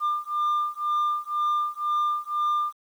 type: beating tone pair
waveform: sine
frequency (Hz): 1198 / 1200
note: D6 / D6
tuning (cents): +34 / +37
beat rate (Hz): 2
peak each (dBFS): -24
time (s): 0-2.73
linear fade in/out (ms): 50
effects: tanh soft clip ceiling -20 dBFS + 9-bit